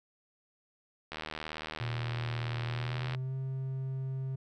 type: click train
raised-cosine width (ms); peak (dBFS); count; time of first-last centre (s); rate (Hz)
0.3; -22; 159; 1.12-3.148; 77.9
type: tone with pitch glide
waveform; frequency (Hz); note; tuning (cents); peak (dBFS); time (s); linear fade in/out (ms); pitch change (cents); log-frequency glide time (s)
triangle; 118.9 to 132.69; A#2 to C3; +35 to +25; -31; 1.8-4.36; 10; +190; 2.66-3.34
effects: none